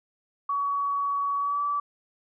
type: tone with pitch glide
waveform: sine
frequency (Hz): 1129 to 1154.7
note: C#6 to D6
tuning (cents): +31 to -30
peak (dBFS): -24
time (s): 0.49-1.8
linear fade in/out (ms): 5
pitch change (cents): +39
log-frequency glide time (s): 1.38-1.62
effects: none

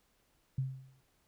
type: tone with exponential decay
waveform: sine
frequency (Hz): 132.2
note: C3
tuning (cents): +18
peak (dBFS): -28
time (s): 0.58-1.01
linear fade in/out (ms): 5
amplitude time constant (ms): 93
effects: pink hiss -73 dBFS RMS until 1.27 s

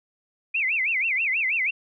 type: tone with vibrato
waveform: sine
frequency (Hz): 2349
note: D7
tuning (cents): 0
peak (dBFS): -21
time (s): 0.54-1.71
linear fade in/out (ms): 10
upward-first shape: sine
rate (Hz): 6.2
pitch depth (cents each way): 270
effects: none

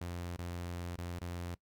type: tone with dropouts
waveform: sawtooth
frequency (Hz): 87.31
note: F2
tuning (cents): 0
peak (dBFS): -35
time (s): 0.01-1.55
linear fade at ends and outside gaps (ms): 5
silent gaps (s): 0.364-0.385 / 0.959-0.98 / 1.19-1.214
effects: noise-tail reverb RT60 0.1 s tail -20 dB re dry

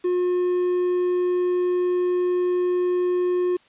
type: tone with quantisation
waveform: triangle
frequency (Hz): 358.9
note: F4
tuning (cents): +47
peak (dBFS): -17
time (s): 0.04-3.57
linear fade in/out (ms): 10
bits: 7
effects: white hiss -57 dBFS RMS until 3.68 s + resampled to 8000 Hz

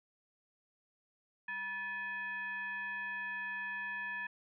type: tone with frequency modulation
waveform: sine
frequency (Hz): 1736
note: A6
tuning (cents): -24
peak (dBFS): -37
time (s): 1.48-4.27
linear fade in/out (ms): 5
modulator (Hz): 771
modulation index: 0.72
effects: none

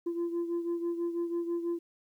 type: beating tone pair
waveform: sine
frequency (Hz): 340.8 / 346.9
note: F4 / F4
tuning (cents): -42 / -12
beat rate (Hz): 6.1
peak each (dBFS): -29 / -35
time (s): 0.06-1.79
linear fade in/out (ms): 10
effects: tanh soft clip ceiling -27 dBFS + 11-bit

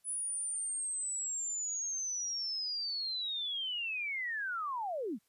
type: linear sweep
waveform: sine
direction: down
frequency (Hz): 9956 to 175.6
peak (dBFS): -34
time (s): 0.04-5.19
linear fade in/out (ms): 50
effects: white hiss -75 dBFS RMS until 5.28 s + resampled to 32000 Hz

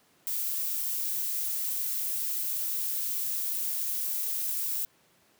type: noise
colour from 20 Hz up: violet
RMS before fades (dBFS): -31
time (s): 0.27-4.85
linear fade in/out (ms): 0
effects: pink hiss -64 dBFS RMS until 5.39 s + high-pass 150 Hz 12 dB/octave

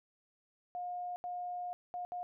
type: tone bursts at uneven times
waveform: sine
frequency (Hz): 714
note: F5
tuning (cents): +38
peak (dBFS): -37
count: 4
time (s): 0.75-1.16 / 1.24-1.73 / 1.94-2.05 / 2.12-2.23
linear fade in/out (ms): 0
effects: none

